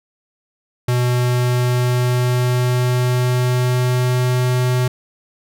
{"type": "tone with pitch glide", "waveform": "square", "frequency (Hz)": [123.5, 125.59], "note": ["B2", "B2"], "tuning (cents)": [0, 29], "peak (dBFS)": -15, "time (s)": [0.88, 4.88], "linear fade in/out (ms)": 5, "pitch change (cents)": 29, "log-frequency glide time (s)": [1.05, 4.51], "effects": []}